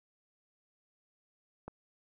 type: click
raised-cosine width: 1 ms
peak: -28 dBFS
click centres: 1.68 s
effects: none